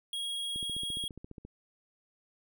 square tone, 3295 Hz, G#7, 14 cents flat, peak -34 dBFS, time 0.13-1.08 s, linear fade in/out 2 ms
click train, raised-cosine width 3 ms, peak -32 dBFS, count 14, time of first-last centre 0.56-1.45 s, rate 14.6 Hz
effects none

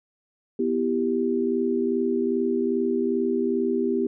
sine chord, E minor, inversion second, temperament equal, 246.9 / 329.6 / 392 Hz, B3 / E4 / G4, 0 / 0 / 0 cents, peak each -25 / -28 / -24 dBFS, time 0.59-4.07 s, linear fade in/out 5 ms, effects none

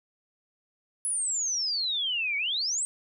sine exponential two-way sweep, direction down then up, 10410 to 2217 to 8530 Hz, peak -26 dBFS, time 1.05-2.85 s, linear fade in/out 0 ms, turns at 2.37 s, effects none

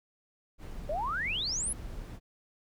brown noise, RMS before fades -41 dBFS, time 0.58-2.2 s, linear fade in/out 50 ms
sine exponential sweep, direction up, 563 to 11175 Hz, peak -30 dBFS, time 0.89-1.73 s, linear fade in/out 5 ms
effects none

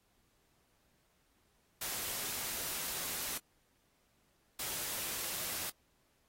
white noise bursts at uneven times, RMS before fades -39 dBFS, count 2, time 1.81-3.38 / 4.59-5.7 s, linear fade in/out 5 ms, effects pink hiss -74 dBFS RMS until 6.28 s + AAC 48 kbps

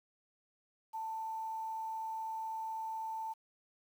sine tone with quantisation, 888 Hz, A5, 16 cents sharp, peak -37 dBFS, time 0.93-3.34 s, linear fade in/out 20 ms, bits 10, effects none

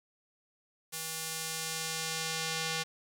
square tone with band-pass filter sweep, 161.2 Hz, E3, 38 cents flat, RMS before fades -36 dBFS, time 0.92-2.84 s, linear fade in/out 20 ms, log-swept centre 11000 to 4300 Hz, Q 0.72, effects none

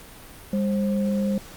sine tone pair together, 201.2 / 529 Hz, G3 / C5, +45 / +19 cents, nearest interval octave + perfect fourth, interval 1674 cents, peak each -21 / -29 dBFS, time 0.53-1.38 s, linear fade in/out 2 ms, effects pink hiss -44 dBFS RMS until 1.56 s + Opus 48 kbps

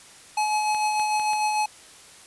square tone with tremolo, 850 Hz, G#5, 40 cents sharp, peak -21 dBFS, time 0.37-1.66 s, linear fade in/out 5 ms, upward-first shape sine, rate 6.7 Hz, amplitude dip 30%
clicks, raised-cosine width 0.3 ms, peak -22 dBFS, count 4, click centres 0.747 / 0.997 / 1.197 / 1.333 s
effects white hiss -48 dBFS RMS until 2.26 s + resampled to 24000 Hz

